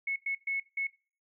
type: tone bursts at uneven times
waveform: sine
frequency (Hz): 2196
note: C#7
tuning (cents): -17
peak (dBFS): -29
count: 4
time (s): 0.07-0.16 / 0.26-0.35 / 0.47-0.6 / 0.77-0.87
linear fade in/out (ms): 5
effects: noise-tail reverb RT60 0.4 s tail -22 dB re dry